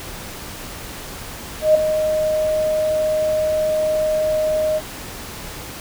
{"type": "tone with ADSR envelope", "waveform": "sine", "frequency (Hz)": 620, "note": "D#5", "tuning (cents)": -6, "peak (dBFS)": -7, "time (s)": [1.61, 4.81], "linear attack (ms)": 140, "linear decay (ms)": 5, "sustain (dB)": -9, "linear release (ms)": 43, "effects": ["pink hiss -33 dBFS RMS until 5.8 s"]}